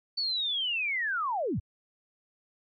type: linear sweep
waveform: sine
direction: down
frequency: 4537 to 55 Hz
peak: -27 dBFS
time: 0.17-1.6 s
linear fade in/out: 10 ms
effects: MP3 48 kbps